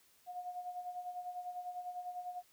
sine tone with tremolo, 719 Hz, F#5, 50 cents flat, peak -38 dBFS, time 0.26-2.43 s, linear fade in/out 50 ms, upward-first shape sine, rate 10 Hz, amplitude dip 65%, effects white hiss -68 dBFS RMS until 2.52 s

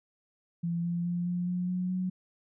sine tone with pitch steps, 170 / 172.27 / 174.58 / 176.91 / 179.28 / 181.68 / 184.11 Hz, F3 / F3 / F3 / F3 / F3 / F#3 / F#3, -46 / -23 / 0 / +23 / +46 / -31 / -8 cents, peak -28 dBFS, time 0.63-2.1 s, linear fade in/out 10 ms, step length 210 ms, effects none

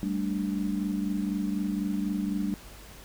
sine chord, G suspended second, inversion none, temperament equal, 196 / 220 / 293.7 Hz, G3 / A3 / D4, 0 / 0 / 0 cents, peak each -29 / -33 / -32 dBFS, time 0.03-2.54 s, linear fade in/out 0 ms, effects added 50 Hz sine -48 dBFS peak until 3.04 s + pink hiss -49 dBFS RMS until 3.04 s

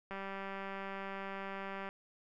click train, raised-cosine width 0.5 ms, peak -28 dBFS, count 348, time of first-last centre 0.11-1.889 s, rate 195 Hz, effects none

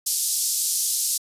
white band-pass noise, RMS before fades -24 dBFS, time 0.06-1.18 s, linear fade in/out 10 ms, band 4700 to 12000 Hz, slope 24 dB/octave, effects resampled to 32000 Hz

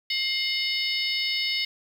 harmonic tone with a mistuned harmonic, 740 Hz, F#5, in tune, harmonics 3 / 4 / 5 / 6 / 7, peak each -29 / -30 / -31 / -32 / -32 dBFS, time 0.1-1.65 s, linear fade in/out 5 ms, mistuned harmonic 3, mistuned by -78 cents, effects 8-bit

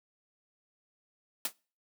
white noise with exponential decay, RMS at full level -27 dBFS, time 1.45-1.53 s, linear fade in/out 2 ms, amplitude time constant 17 ms, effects noise-tail reverb RT60 0.4 s tail -26 dB re dry + high-pass 200 Hz 12 dB/octave

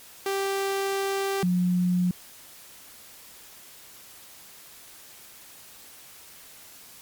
sawtooth / sine tone pair in turn, 392 / 179.42 Hz, G4 / F3, 0 / +47 cents, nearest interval octave + major second, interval 1353 cents, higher first, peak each -21 / -20 dBFS, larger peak second, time 0.26-1.43 / 1.43-2.11 s, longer first, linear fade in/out 2 ms, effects white hiss -48 dBFS RMS until 7.01 s + MP3 96 kbps

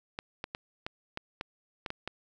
clicks, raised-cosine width 0.3 ms, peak -19 dBFS, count 9, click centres 0.189 / 0.441 / 0.549 / 0.865 / 1.174 / 1.411 / 1.862 / 1.904 / 2.076 s, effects none

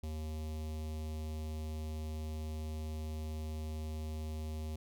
square tone with notch filter, 77.78 Hz, D#2, in tune, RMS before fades -40 dBFS, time 0.03-4.76 s, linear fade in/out 5 ms, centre 1500 Hz, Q 0.75, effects none

